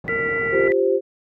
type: band-pass noise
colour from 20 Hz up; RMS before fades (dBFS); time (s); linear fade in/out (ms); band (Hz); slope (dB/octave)
pink; -34; 0.04-0.71; 5; 120 to 590; 12
type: tone with vibrato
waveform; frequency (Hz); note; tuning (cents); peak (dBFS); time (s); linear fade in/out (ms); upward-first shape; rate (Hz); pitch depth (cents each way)
sine; 1975.5; B6; 0; -22; 0.08-0.72; 0; triangle; 3.9; 10
type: harmonic tone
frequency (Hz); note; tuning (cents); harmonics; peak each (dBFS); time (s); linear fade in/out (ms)
460; A#4; -23; 1 / 3 / 5 / 6; -24 / -29 / -43 / -45; 0.09-0.68; 2
type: chord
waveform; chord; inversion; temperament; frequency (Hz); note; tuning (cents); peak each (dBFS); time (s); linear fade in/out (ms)
sine; F suspended second; none; equal; 349.2 / 392 / 523.3; F4 / G4 / C5; 0 / 0 / 0; -23 / -18 / -20; 0.51-1.01; 50
effects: none